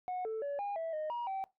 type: tone with pitch steps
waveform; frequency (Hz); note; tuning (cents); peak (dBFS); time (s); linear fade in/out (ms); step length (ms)
sine; 731 / 441.5 / 569 / 811 / 655 / 617 / 954 / 772; F#5 / A4 / C#5 / G#5 / E5 / D#5 / A#5 / G5; -21 / +6 / +45 / -41 / -11 / -15 / +40 / -27; -32; 0.08-1.44; 0; 170
effects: noise-tail reverb RT60 0.2 s tail -21 dB re dry + tanh soft clip ceiling -33 dBFS